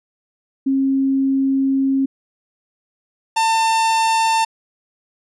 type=tone pair in turn; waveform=sine / 45% pulse; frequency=270 / 897.2 Hz; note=C#4 / A5; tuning=-45 / +34 cents; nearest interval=octave + major sixth; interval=2079 cents; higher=second; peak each=-14 dBFS; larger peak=neither; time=0.66-2.06 / 3.36-4.45 s; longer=first; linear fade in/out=10 ms; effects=resampled to 24000 Hz